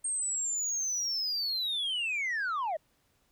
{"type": "linear sweep", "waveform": "sine", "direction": "down", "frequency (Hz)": [8600, 587.3], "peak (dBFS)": -27, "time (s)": [0.04, 2.77], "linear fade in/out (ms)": 10, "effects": ["tanh soft clip ceiling -28 dBFS", "pink hiss -71 dBFS RMS until 3.31 s"]}